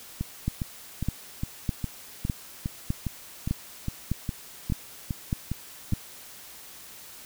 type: two click trains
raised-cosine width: 5 ms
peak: -16 / -13 dBFS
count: 15 / 10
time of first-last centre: 0.21-5.924 / 0.48-5.935 s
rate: 2.45 / 1.65 Hz
effects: white hiss -46 dBFS RMS until 7.25 s